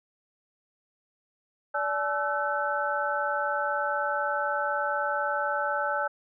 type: tone cluster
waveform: sine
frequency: 580 / 856 / 1325 / 1516 Hz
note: D5 / A5 / E6 / F#6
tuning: -22 / -48 / +9 / +42 cents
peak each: -31 dBFS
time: 1.74-6.08 s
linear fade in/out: 10 ms
effects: none